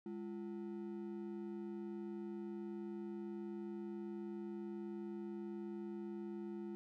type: ring-modulated tone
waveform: triangle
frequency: 274.4 Hz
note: C#4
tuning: 17 cents flat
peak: -38 dBFS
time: 0.06-6.75 s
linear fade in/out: 0 ms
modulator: 69.3 Hz
effects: none